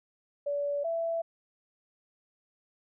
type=tone pair in turn; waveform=sine; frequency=574 / 665.2 Hz; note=D5 / E5; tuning=-40 / +16 cents; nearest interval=minor third; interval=256 cents; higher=second; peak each=-28 / -28 dBFS; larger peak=neither; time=0.46-0.84 / 0.84-1.22 s; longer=neither; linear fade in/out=10 ms; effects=none